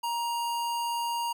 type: tone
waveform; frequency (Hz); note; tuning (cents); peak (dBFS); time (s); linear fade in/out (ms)
square; 941; A#5; +16; -29; 0.03-1.33; 10
effects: none